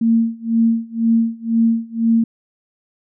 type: tone with tremolo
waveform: sine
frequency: 228.3 Hz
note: A#3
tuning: 36 cents flat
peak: -10 dBFS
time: 0.01-2.24 s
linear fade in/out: 5 ms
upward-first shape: sine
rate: 2 Hz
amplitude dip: 95%
effects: none